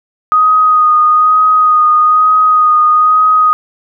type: tone with vibrato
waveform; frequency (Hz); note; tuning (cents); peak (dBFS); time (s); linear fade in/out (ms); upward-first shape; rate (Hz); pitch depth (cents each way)
sine; 1244.5; D#6; 0; -5; 0.32-3.53; 0; sine; 1.1; 19
effects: none